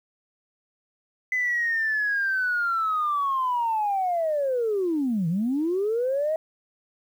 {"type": "linear two-way sweep", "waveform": "sine", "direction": "down then up", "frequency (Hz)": [2027, 157, 644], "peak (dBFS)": -21, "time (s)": [1.32, 6.36], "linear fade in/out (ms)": 2, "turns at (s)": 5.28, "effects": ["tanh soft clip ceiling -17 dBFS", "9-bit"]}